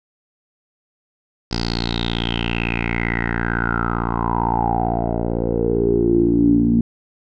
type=tone with low-pass filter sweep; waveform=10% pulse; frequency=57.8 Hz; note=A#1; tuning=14 cents flat; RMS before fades=-19 dBFS; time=1.51-6.81 s; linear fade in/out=5 ms; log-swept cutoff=5000 to 240 Hz; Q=9; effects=none